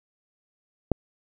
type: click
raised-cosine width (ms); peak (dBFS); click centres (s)
2; -7; 0.917
effects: none